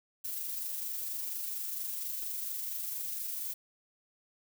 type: noise with amplitude modulation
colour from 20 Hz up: violet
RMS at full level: -36 dBFS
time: 0.24-3.54 s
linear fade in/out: 10 ms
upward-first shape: sine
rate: 24.3 Hz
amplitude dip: 30%
effects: none